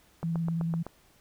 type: tone with vibrato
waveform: sine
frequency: 166.1 Hz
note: E3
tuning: 13 cents sharp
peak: -27 dBFS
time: 0.23-0.83 s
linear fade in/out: 10 ms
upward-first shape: sine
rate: 18 Hz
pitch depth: 25 cents each way
type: click train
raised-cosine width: 1 ms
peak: -23 dBFS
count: 6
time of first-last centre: 0.23-0.866 s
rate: 7.86 Hz
effects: pink hiss -62 dBFS RMS until 1.2 s